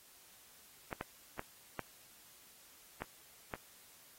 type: clicks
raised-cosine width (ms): 0.5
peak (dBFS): -24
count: 6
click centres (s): 0.928 / 1.011 / 1.394 / 1.793 / 3.02 / 3.538
effects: white hiss -61 dBFS RMS until 4.18 s + AAC 48 kbps